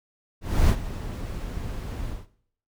brown noise with ADSR envelope, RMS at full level -17 dBFS, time 0.41-2.27 s, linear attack 280 ms, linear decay 68 ms, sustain -15 dB, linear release 190 ms, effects noise-tail reverb RT60 0.6 s tail -17 dB re dry

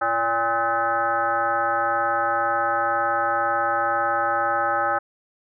sine tone with frequency modulation, 1046.5 Hz, C6, in tune, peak -19 dBFS, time 0.01-4.99 s, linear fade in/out 10 ms, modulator 235 Hz, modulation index 2.1, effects none

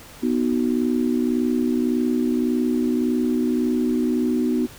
sine chord, B major, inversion none, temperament just, 246.9 / 308.7 / 370.4 Hz, B3 / D#4 / F#4, 0 / -14 / +2 cents, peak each -20 / -24 / -26 dBFS, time 0.22-4.67 s, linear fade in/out 20 ms, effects pink hiss -43 dBFS RMS until 4.78 s

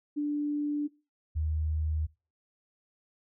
sine tone pair in turn, 293.7 / 77.79 Hz, D4 / D#2, 0 / 0 cents, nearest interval octave + major seventh, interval 2300 cents, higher first, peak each -27 dBFS, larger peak neither, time 0.16-0.88 / 1.35-2.07 s, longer neither, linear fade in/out 20 ms, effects noise-tail reverb RT60 0.3 s tail -21 dB re dry

